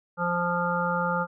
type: harmonic tone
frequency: 174.61 Hz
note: F3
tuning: in tune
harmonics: 1 / 3 / 5 / 7 / 8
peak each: -30 / -30 / -30 / -30 / -30 dBFS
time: 0.17-1.27 s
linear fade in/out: 50 ms
effects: none